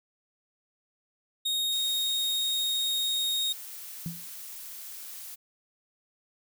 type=tone; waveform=40% pulse; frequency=3729 Hz; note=A#7; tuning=in tune; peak=-25 dBFS; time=1.45-3.53 s; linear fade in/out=10 ms
type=noise; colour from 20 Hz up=blue; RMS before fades=-42 dBFS; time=1.71-5.36 s; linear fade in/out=20 ms
type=tone with exponential decay; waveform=sine; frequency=169.1 Hz; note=E3; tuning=44 cents sharp; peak=-28 dBFS; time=4.06-4.28 s; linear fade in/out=0 ms; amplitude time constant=46 ms
effects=none